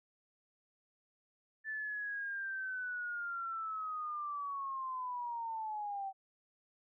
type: linear sweep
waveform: sine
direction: down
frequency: 1760 to 766 Hz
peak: -37 dBFS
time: 1.64-6.13 s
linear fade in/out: 50 ms
effects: none